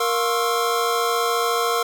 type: tone cluster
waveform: square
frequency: 468 / 704 / 1061 / 1115 / 1325 Hz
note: A#4 / F5 / C6 / C#6 / E6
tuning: +7 / +14 / +24 / +10 / +9 cents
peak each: -24 / -28 / -26 / -32 / -26 dBFS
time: 0-1.83 s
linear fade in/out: 5 ms
effects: none